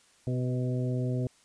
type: harmonic tone with a mistuned harmonic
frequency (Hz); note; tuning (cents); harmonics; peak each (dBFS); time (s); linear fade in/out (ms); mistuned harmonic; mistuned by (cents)
126.2; B2; +38; 1 / 2 / 3 / 4 / 5; -28 / -34 / -38 / -40 / -42; 0.27-1.27; 2; 4; -20
effects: white hiss -62 dBFS RMS until 1.44 s + resampled to 22050 Hz